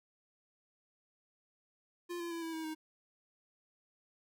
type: tone with pitch steps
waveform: square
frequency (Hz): 349.2 / 341.8 / 334.6 / 327.5 / 320.6 / 313.8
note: F4 / F4 / E4 / E4 / E4 / D#4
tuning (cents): 0 / -37 / +26 / -11 / -48 / +15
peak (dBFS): -39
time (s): 2.09-2.75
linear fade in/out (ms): 20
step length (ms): 110
effects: none